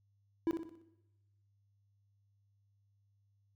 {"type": "tone with echo", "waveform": "triangle", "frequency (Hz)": 329.6, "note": "E4", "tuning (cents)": 0, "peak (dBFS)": -26, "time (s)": [0.47, 0.51], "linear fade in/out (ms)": 0, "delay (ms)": 61, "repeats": 5, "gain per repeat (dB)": -7, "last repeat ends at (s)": 0.815, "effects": ["noise-tail reverb RT60 1.0 s tail -17 dB re dry", "added 100 Hz sine -70 dBFS peak until 3.55 s"]}